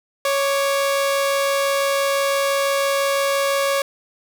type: tone pair together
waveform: sawtooth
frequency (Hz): 554.4 / 1174.7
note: C#5 / D6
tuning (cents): 0 / 0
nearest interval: octave + minor second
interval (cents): 1300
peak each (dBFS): -14 / -24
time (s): 0.25-3.82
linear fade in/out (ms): 2
effects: none